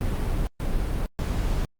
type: noise bursts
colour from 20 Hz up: brown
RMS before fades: -25 dBFS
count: 3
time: 0.01-1.65 s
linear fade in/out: 0 ms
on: 460 ms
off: 130 ms
effects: Opus 32 kbps